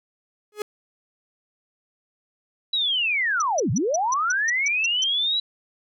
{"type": "tone with exponential growth", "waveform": "45% pulse", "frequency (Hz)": 420, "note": "G#4", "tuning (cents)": 19, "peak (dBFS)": -22, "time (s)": [0.52, 0.62], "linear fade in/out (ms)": 2, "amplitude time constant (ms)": 20}
{"type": "linear two-way sweep", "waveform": "sine", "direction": "down then up", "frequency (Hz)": [3953, 94.6, 3953], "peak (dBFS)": -20, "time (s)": [2.73, 5.4], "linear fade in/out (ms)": 5, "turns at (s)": 3.71}
{"type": "tone bursts", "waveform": "sine", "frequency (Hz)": 5920, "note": "F#8", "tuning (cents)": 0, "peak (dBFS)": -22, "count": 10, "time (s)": [3.4, 5.04], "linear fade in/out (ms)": 5, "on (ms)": 20, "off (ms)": 160}
{"effects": []}